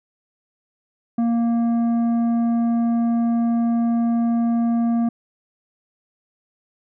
sine tone with tanh clipping, 233.1 Hz, A#3, in tune, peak -18 dBFS, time 1.18-5.09 s, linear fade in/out 5 ms, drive 8 dB, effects none

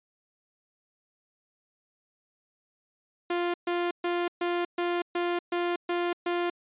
sawtooth tone bursts, 349.2 Hz, F4, in tune, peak -22 dBFS, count 9, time 3.3-6.5 s, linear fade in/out 5 ms, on 240 ms, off 130 ms, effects resampled to 8000 Hz

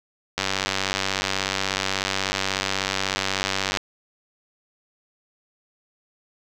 click train, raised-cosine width 0.2 ms, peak -5 dBFS, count 328, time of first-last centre 0.38-3.772 s, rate 96.4 Hz, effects none

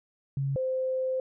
sine tone pair in turn, 137.5 / 519.1 Hz, C#3 / C5, -14 / -14 cents, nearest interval octave + major seventh, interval 2300 cents, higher second, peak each -26 / -26 dBFS, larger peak neither, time 0.37-0.56 / 0.56-1.2 s, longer second, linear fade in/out 2 ms, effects none

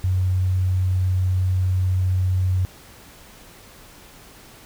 sine tone, 92.5 Hz, F#2, in tune, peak -17 dBFS, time 0.04-2.65 s, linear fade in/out 0 ms, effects pink hiss -46 dBFS RMS until 4.65 s

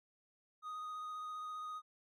triangle tone with vibrato, 1244.5 Hz, D#6, in tune, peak -40 dBFS, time 0.62-1.82 s, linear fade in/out 50 ms, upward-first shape square, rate 15 Hz, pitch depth 10 cents each way, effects none

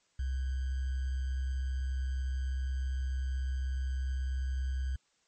sine tone with sample-and-hold, 65.41 Hz, C2, in tune, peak -30 dBFS, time 0.19-4.96 s, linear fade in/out 5 ms, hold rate 1575 Hz, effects white hiss -72 dBFS RMS until 5.27 s + MP3 32 kbps

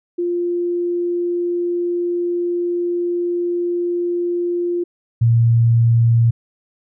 sine tone pair in turn, 349.2 / 116.2 Hz, F4 / A#2, 0 / -5 cents, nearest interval octave + perfect fifth, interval 1905 cents, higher first, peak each -17 / -10 dBFS, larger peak second, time 0.18-4.84 / 5.21-6.31 s, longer first, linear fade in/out 10 ms, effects none

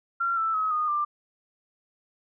sine tone with pitch steps, 1373 / 1323.9 / 1276.6 / 1231 / 1187 Hz, F6 / E6 / D#6 / D#6 / D6, -30 / +7 / +44 / -19 / +18 cents, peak -23 dBFS, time 0.2-1.05 s, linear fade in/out 10 ms, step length 170 ms, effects none

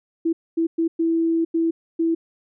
sine tone bursts at uneven times, 329.6 Hz, E4, in tune, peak -17 dBFS, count 6, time 0.25-0.33 / 0.57-0.67 / 0.78-0.88 / 0.99-1.45 / 1.54-1.71 / 1.99-2.15 s, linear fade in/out 10 ms, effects none

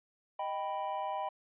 triangle chord, Eb augmented, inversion none, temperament equal, 622.3 / 784 / 987.8 Hz, Eb5 / G5 / B5, 0 / 0 / 0 cents, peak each -38 / -35 / -36 dBFS, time 0.39-1.29 s, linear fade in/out 5 ms, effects resampled to 8000 Hz

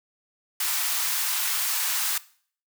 white high-pass noise, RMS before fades -26 dBFS, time 0.6-2.18 s, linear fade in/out 5 ms, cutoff 870 Hz, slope 24 dB/octave, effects noise-tail reverb RT60 0.5 s tail -19 dB re dry

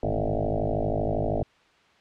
sine tone with frequency modulation, 285.4 Hz, D4, 49 cents flat, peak -23 dBFS, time 0.03-1.43 s, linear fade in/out 2 ms, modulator 52.7 Hz, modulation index 7.9, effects white hiss -59 dBFS RMS until 2 s + low-pass 3000 Hz 12 dB/octave

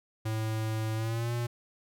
square tone with pitch glide, 110 to 119.26 Hz, A2 to A#2, 0 to +40 cents, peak -30 dBFS, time 0.25-1.47 s, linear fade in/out 10 ms, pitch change +140 cents, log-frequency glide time 0.95-1.33 s, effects none

